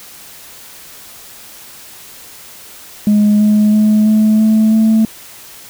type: tone with pitch steps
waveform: sine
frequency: 208.8 / 211.1 / 213.4 / 215.8 / 218.2 / 220.6 Hz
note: G#3 / G#3 / G#3 / A3 / A3 / A3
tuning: +10 / +29 / +47 / -33 / -14 / +5 cents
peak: -5 dBFS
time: 3.07-5.05 s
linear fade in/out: 2 ms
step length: 330 ms
effects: tanh soft clip ceiling -5 dBFS + white hiss -36 dBFS RMS until 5.69 s